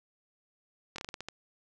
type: slowing click train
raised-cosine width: 0.2 ms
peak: -22 dBFS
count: 8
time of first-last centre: 0.96-1.286 s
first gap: 23 ms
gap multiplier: 1.23
effects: none